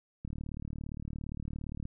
click train, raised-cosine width 5 ms, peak -27 dBFS, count 61, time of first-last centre 0.25-1.854 s, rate 37.4 Hz, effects none

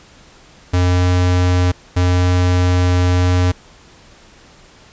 square tone pair in turn, 89.9 / 89.9 Hz, F#2 / F#2, -49 / -49 cents, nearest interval unison, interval 0 cents, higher neither, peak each -12 dBFS, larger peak neither, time 0.73-1.72 / 1.96-3.52 s, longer second, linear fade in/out 10 ms, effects pink hiss -45 dBFS RMS until 4.92 s + resampled to 16000 Hz

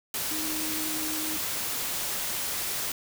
sine tone in noise, 311.1 Hz, D#4, in tune, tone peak -35 dBFS, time 0.31-1.37 s, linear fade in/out 2 ms, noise white, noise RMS -31 dBFS, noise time 0.14-2.92 s, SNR -7 dB, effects none

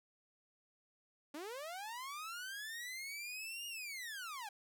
sawtooth linear two-way sweep, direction up then down, 277.2 to 2866 to 782 Hz, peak -40 dBFS, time 1.34-4.49 s, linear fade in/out 5 ms, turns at 3.67 s, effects none

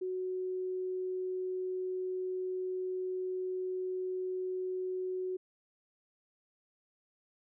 sine tone, 370 Hz, F#4, in tune, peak -33 dBFS, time 0.01-5.37 s, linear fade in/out 10 ms, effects none

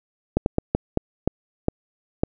slowing click train, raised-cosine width 2 ms, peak -5 dBFS, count 8, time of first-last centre 0.37-2.235 s, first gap 91 ms, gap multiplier 1.35, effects none

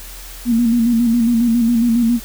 sine tone with vibrato, 234 Hz, A#3, 7 cents sharp, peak -11 dBFS, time 0.45-2.2 s, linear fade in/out 50 ms, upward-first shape square, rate 7.3 Hz, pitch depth 49 cents each way, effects added 42 Hz sine -34 dBFS peak until 2.24 s + white hiss -36 dBFS RMS until 2.24 s

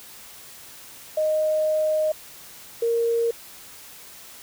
sine tone pair in turn, 620 / 464.5 Hz, D#5 / A#4, -6 / -6 cents, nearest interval perfect fourth, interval 500 cents, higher first, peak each -19 dBFS, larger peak neither, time 1.17-2.12 / 2.82-3.31 s, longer first, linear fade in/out 5 ms, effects white hiss -44 dBFS RMS until 4.42 s

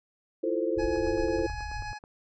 sine chord, F major seventh, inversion third, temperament equal with one note detuned, 329.6 / 349.2 / 443.8 / 523.3 Hz, E4 / F4 / A4 / C5, 0 / 0 / +15 / 0 cents, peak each -31 dBFS, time 0.43-1.47 s, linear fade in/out 10 ms
pink low-pass noise, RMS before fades -37 dBFS, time 0.76-1.93 s, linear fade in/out 10 ms, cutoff 110 Hz, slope 48 dB/octave
25% pulse tone with tremolo, 840 Hz, G#5, 19 cents sharp, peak -31 dBFS, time 0.78-1.99 s, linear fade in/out 20 ms, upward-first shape sine, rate 7.5 Hz, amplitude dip 35%
click train, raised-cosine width 1 ms, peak -34 dBFS, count 11, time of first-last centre 0.96-2.039 s, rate 9.27 Hz
effects resampled to 16000 Hz

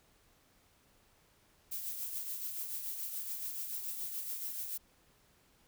violet noise with tremolo, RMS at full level -38 dBFS, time 1.71-4.78 s, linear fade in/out 10 ms, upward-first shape triangle, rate 7 Hz, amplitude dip 50%, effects pink hiss -68 dBFS RMS until 5.67 s

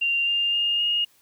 sine tone with pitch steps, 2777 / 2803 / 2829 / 2855 Hz, F7 / F7 / F7 / F7, -10 / +6 / +22 / +37 cents, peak -20 dBFS, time 0.01-1.05 s, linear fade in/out 10 ms, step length 260 ms, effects white hiss -60 dBFS RMS until 1.21 s

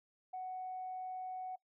sine tone, 743 Hz, F#5, 7 cents sharp, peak -39 dBFS, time 0.33-1.56 s, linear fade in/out 10 ms, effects noise-tail reverb RT60 0.1 s tail -20 dB re dry + tanh soft clip ceiling -35 dBFS

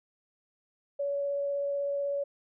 sine tone with vibrato, 565 Hz, C#5, 33 cents sharp, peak -28 dBFS, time 0.99-2.24 s, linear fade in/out 10 ms, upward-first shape triangle, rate 16 Hz, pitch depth 9 cents each way, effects none

